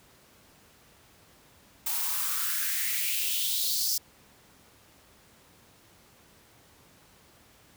blue noise with high-pass filter sweep, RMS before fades -29 dBFS, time 1.86-3.98 s, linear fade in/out 5 ms, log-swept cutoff 790 to 5300 Hz, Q 4.1, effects pink hiss -58 dBFS RMS until 7.76 s + high-pass 60 Hz 12 dB/octave

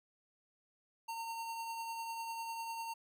square tone with tremolo, 914 Hz, A#5, 34 cents flat, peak -39 dBFS, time 1.08-2.94 s, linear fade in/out 10 ms, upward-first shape triangle, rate 10 Hz, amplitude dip 35%, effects none

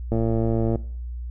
click train, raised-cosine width 2 ms, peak -11 dBFS, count 73, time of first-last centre 0.12-0.757 s, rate 113 Hz, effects noise-tail reverb RT60 0.5 s tail -19 dB re dry + added 60 Hz sine -29 dBFS peak until 1.3 s

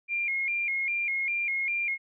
sine tone with vibrato, 2268 Hz, C#7, 39 cents sharp, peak -26 dBFS, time 0.08-1.98 s, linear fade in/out 50 ms, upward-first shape square, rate 2.5 Hz, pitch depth 88 cents each way, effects none

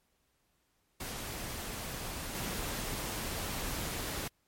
pink noise with level steps, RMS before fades -40 / -37 dBFS, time 1-4.28 s, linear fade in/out 5 ms, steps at 2.35 s, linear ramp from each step 2 ms, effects pink hiss -75 dBFS RMS until 4.47 s + MP3 64 kbps

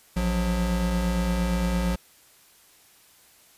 square tone pair together, 57.09 / 180 Hz, A#1 / F#3, -35 / -47 cents, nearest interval octave + minor sixth, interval 1988 cents, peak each -26 dBFS, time 0.16-1.96 s, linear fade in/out 10 ms, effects white hiss -56 dBFS RMS until 3.57 s + resampled to 32000 Hz

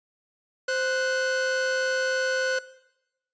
45% pulse tone pair together, 521.1 / 1480 Hz, C5 / F#6, -7 / 0 cents, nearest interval octave + tritone, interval 1807 cents, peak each -27 dBFS, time 0.68-2.59 s, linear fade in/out 5 ms, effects noise-tail reverb RT60 0.9 s tail -18 dB re dry + resampled to 16000 Hz

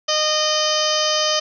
harmonic tone, 614 Hz, D#5, 23 cents flat, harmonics 1 / 2 / 3 / 4 / 5 / 6 / 7 / 8 / 9 / 10, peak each -22 / -25 / -30 / -33 / -23 / -31 / -31 / -24 / -29 / -26 dBFS, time 0.08-1.4 s, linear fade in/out 10 ms, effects none

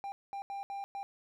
triangle tone bursts at uneven times, 795 Hz, G5, 24 cents sharp, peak -35 dBFS, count 5, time 0.04-0.12 / 0.33-0.42 / 0.5-0.63 / 0.7-0.84 / 0.95-1.03 s, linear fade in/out 0 ms, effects none

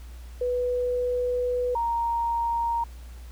sine tone pair in turn, 493.9 / 932.4 Hz, B4 / A#5, 0 / 0 cents, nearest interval major seventh, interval 1100 cents, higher second, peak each -23 dBFS, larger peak neither, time 0.41-1.75 / 1.75-2.84 s, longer first, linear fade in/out 5 ms, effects added 60 Hz sine -39 dBFS peak until 3.31 s + pink hiss -54 dBFS RMS until 3.31 s

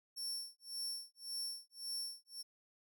sawtooth tone with tremolo, 5440 Hz, F8, 46 cents flat, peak -36 dBFS, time 0.16-2.43 s, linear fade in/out 20 ms, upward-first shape sine, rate 1.8 Hz, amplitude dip 100%, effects none

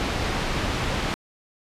pink low-pass noise, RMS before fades -26 dBFS, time 0-1.14 s, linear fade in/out 0 ms, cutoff 4200 Hz, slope 12 dB/octave, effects resampled to 32000 Hz

